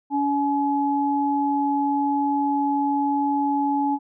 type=tone pair together; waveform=sine; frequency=283.3 / 848.9 Hz; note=C#4 / G#5; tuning=+38 / +38 cents; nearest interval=octave + perfect fifth; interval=1900 cents; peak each=-22 dBFS; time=0.1-3.99 s; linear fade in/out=50 ms; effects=none